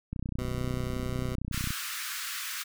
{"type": "click train", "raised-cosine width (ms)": 5, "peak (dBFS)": -21, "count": 50, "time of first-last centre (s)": [0.13, 1.706], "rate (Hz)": 31.1}
{"type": "tone with pitch glide", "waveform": "15% pulse", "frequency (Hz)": [125.7, 126.94], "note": ["B2", "B2"], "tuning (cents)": [31, 48], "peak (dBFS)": -28, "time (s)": [0.39, 1.35], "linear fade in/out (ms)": 0, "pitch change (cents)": 17, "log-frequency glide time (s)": [0.63, 1.19]}
{"type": "high-pass noise", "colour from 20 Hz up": "pink", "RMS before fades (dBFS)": -36, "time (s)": [1.52, 2.64], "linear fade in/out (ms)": 20, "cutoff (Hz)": 1200, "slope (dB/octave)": 48}
{"effects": []}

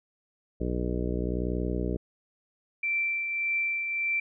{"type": "harmonic tone", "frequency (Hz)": 61, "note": "B1", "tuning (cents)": -21, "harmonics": [1, 2, 3, 4, 5, 6, 7, 8, 10], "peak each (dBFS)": [-31, -37, -34, -38, -35, -37, -36, -40, -43], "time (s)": [0.6, 1.97], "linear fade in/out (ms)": 10}
{"type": "tone with tremolo", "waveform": "sine", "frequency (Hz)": 2344, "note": "D7", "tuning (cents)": -4, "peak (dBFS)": -24, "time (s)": [2.83, 4.2], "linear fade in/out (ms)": 5, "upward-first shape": "triangle", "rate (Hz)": 1.7, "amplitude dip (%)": 45}
{"effects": []}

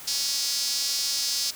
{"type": "tone with high-pass filter", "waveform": "sawtooth", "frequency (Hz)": 278.6, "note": "C#4", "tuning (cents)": 9, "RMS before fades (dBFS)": -27, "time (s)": [0.07, 1.51], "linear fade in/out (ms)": 10, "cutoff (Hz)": 5000, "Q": 3.5, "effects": ["white hiss -42 dBFS RMS until 1.55 s"]}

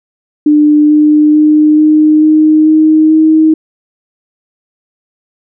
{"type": "tone with pitch steps", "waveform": "sine", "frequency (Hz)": [299, 301.6, 304.2, 306.9, 309.5, 312.2, 315], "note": ["D4", "D4", "D#4", "D#4", "D#4", "D#4", "D#4"], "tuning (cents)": [31, 46, -39, -24, -9, 6, 21], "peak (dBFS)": -3, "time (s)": [0.46, 3.54], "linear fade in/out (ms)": 5, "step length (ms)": 440, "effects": []}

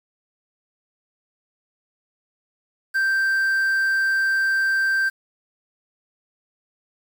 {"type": "tone with quantisation", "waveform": "triangle", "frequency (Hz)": 1568, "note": "G6", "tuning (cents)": 0, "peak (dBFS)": -16, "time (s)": [2.94, 5.1], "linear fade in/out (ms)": 20, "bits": 7, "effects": []}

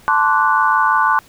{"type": "chord", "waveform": "sine", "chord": "D dominant seventh", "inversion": "second", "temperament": "equal with one note detuned", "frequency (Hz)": [880, 1046.5, 1152.5, 1480], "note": ["A5", "C6", "D6", "F#6"], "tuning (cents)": [0, 0, -33, 0], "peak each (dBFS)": -17, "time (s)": [0.08, 1.19], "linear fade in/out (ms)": 0, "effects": ["pink hiss -47 dBFS RMS until 1.28 s"]}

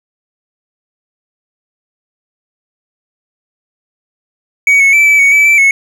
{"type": "tone with pitch steps", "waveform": "triangle", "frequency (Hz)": [2255, 2199, 2322, 2305, 2233, 2303, 2329, 2194], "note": ["C#7", "C#7", "D7", "D7", "C#7", "D7", "D7", "C#7"], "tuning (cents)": [29, -14, -20, -33, 12, -34, -15, -18], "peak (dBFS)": -3, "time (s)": [4.67, 5.71], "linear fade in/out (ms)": 2, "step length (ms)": 130, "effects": []}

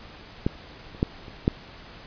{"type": "clicks", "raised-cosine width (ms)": 3, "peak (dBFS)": [-9, -30, -8, -28, -6], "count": 5, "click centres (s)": [0.465, 0.948, 1.029, 1.282, 1.479], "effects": ["pink hiss -45 dBFS RMS until 2.06 s", "resampled to 11025 Hz"]}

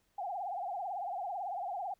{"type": "tone with vibrato", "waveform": "sine", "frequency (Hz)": 752, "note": "F#5", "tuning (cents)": 28, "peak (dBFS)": -35, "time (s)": [0.18, 1.94], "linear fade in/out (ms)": 5, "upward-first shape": "triangle", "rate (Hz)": 18, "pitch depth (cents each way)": 190, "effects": ["pink hiss -75 dBFS RMS until 1.99 s"]}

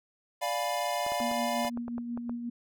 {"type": "chord", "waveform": "square", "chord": "D diminished seventh", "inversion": "none", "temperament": "equal with one note detuned", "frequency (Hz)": [587.3, 702.1, 830.6, 987.8], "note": ["D5", "F5", "Ab5", "Cb6"], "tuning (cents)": [0, 9, 0, 0], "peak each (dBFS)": [-35, -33, -39, -36], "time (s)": [0.41, 1.7], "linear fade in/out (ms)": 20}
{"type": "clicks", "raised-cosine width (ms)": 1, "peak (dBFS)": -27, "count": 10, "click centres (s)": [1.065, 1.12, 1.202, 1.314, 1.65, 1.774, 1.881, 1.981, 2.175, 2.295]}
{"type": "tone with tremolo", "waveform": "sine", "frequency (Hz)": 237.8, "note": "A#3", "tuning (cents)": 35, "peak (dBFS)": -31, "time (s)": [1.2, 2.5], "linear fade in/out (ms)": 10, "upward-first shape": "sine", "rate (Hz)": 5.6, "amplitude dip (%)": 40}
{"effects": []}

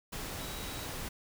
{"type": "tone in noise", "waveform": "sine", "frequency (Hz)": 3865, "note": "B7", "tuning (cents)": -38, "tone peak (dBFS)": -49, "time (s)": [0.4, 0.86], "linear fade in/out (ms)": 10, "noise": "pink", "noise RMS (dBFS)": -40, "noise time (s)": [0.12, 1.09], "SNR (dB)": -12, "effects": []}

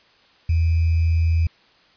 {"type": "tone with sample-and-hold", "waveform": "sine", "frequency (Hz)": 82.41, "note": "E2", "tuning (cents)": 0, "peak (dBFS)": -15, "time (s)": [0.49, 1.47], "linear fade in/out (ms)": 5, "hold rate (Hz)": 2450, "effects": ["white hiss -55 dBFS RMS until 1.96 s", "resampled to 11025 Hz"]}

